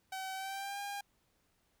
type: tone with pitch glide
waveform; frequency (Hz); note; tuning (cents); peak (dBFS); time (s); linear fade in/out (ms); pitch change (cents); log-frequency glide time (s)
sawtooth; 762 to 806.4; G5 to G5; -49 to +49; -35; 0.12-1.01; 5; +98; 0.34-0.8
effects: pink hiss -75 dBFS RMS until 1.8 s